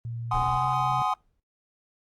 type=tone with pitch glide; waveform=sine; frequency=116.54 to 131.57 Hz; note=A#2 to C3; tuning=0 to +10 cents; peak=-31 dBFS; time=0.05-1.02 s; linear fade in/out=0 ms; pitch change=+210 cents; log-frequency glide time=0.28-0.66 s
type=chord; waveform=triangle; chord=Ab dominant seventh; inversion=third; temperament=just; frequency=747.5 / 830.6 / 1038.3 / 1245.9 Hz; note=Gb5 / Ab5 / C6 / Eb6; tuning=+17 / 0 / -14 / +2 cents; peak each=-27 dBFS; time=0.31-1.14 s; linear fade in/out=5 ms
type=noise with exponential decay; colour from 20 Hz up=brown; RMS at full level=-33 dBFS; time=0.34-1.4 s; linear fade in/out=2 ms; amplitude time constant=230 ms
effects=noise-tail reverb RT60 0.2 s tail -26 dB re dry + Opus 32 kbps